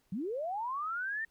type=linear sweep; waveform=sine; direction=up; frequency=164.81 to 1836 Hz; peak=-33 dBFS; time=0.12-1.25 s; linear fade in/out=5 ms; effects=pink hiss -73 dBFS RMS until 1.3 s